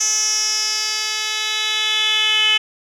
10% pulse tone with band-pass filter sweep, 430.5 Hz, A4, 38 cents flat, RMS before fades -19 dBFS, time 0-2.58 s, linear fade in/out 10 ms, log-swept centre 6100 to 3000 Hz, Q 6.8, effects none

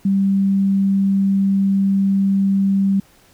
sine tone, 195.6 Hz, G3, 4 cents flat, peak -13 dBFS, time 0.05-3 s, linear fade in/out 5 ms, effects pink hiss -52 dBFS RMS until 3.33 s

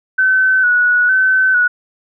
sine tone with vibrato, 1495 Hz, F#6, 17 cents sharp, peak -9 dBFS, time 0.18-1.68 s, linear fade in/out 10 ms, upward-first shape square, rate 1.1 Hz, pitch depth 35 cents each way, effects none

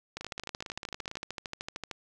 two click trains, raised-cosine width 0.2 ms, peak -22 / -19 dBFS, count 18 / 24, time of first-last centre 0.21-1.17 / 0.17-1.912 s, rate 17.7 / 13.2 Hz, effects none

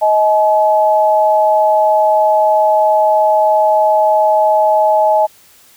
sine tone pair together, 630 / 853.1 Hz, D#5 / G#5, +21 / +46 cents, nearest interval perfect fourth, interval 525 cents, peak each -11 dBFS, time 0.01-5.27 s, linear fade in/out 20 ms, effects white hiss -46 dBFS RMS until 5.76 s

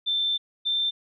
sine tone pair in turn, 3554 / 3569 Hz, A7 / A7, +17 / +24 cents, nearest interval unison, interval 7 cents, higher second, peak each -22 dBFS, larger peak neither, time 0.06-0.38 / 0.65-0.91 s, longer first, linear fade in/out 20 ms, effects none

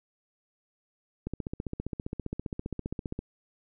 click train, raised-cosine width 3 ms, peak -20 dBFS, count 30, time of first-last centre 1.27-3.191 s, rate 15.1 Hz, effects none

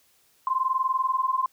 sine tone pair together, 1035 / 1055.5 Hz, C6 / C6, -19 / +15 cents, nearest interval unison, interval 34 cents, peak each -25 dBFS, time 0.47-1.46 s, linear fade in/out 2 ms, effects white hiss -63 dBFS RMS until 1.52 s

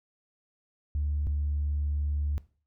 sine tone pair in turn, 73.4 / 73.08 Hz, D2 / D2, 0 / -8 cents, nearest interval unison, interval 8 cents, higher first, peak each -25 dBFS, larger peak neither, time 0.95-1.27 / 1.27-2.38 s, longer second, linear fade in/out 0 ms, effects noise-tail reverb RT60 0.4 s tail -19 dB re dry + tanh soft clip ceiling -22 dBFS

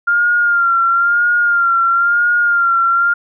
sine tone with vibrato, 1396.9 Hz, F6, in tune, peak -10 dBFS, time 0.07-3.14 s, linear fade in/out 10 ms, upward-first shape sine, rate 1 Hz, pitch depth 42 cents each way, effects none

